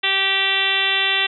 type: harmonic tone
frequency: 388.6 Hz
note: G4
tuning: 15 cents flat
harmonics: 1 / 2 / 3 / 4 / 5 / 6 / 7 / 8 / 9 / 10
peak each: -32 / -30 / -31 / -29 / -23 / -27 / -22 / -25 / -22 / -31 dBFS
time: 0.03-1.27 s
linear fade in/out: 10 ms
effects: none